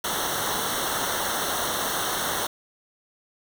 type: noise with comb filter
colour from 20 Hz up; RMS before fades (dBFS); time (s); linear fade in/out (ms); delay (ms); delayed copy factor
pink; -27; 0.04-2.47; 5; 0.41; -0.9
effects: none